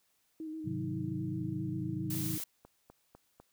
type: tone with vibrato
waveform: sine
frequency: 314.7 Hz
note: D#4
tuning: 20 cents sharp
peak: -38 dBFS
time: 0.4-2.38 s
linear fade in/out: 2 ms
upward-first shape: square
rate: 7.5 Hz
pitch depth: 23 cents each way
type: chord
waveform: sine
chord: Ab dominant seventh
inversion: none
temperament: equal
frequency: 103.83 / 130.81 / 155.56 / 185 Hz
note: Ab2 / C3 / Eb3 / Gb3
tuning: 0 / 0 / 0 / 0 cents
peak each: -42 / -39 / -41 / -40 dBFS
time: 0.64-2.38 s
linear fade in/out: 20 ms
type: noise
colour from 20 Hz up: blue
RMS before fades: -39 dBFS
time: 2.1-2.44 s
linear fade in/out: 5 ms
type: click train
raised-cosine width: 1 ms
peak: -38 dBFS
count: 6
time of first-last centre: 2.15-3.4 s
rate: 4 Hz
effects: white hiss -74 dBFS RMS until 3.52 s